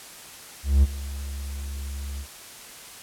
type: tone with ADSR envelope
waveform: triangle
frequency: 69.3 Hz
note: C#2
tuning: in tune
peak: -10 dBFS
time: 0.63-2.27 s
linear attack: 200 ms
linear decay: 31 ms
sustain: -18 dB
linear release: 68 ms
effects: white hiss -43 dBFS RMS until 3.02 s + low-pass 12000 Hz 12 dB/octave